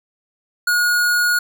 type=tone; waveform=square; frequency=1444 Hz; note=F#6; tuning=43 cents flat; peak=-15 dBFS; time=0.67-1.39 s; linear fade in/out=5 ms; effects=none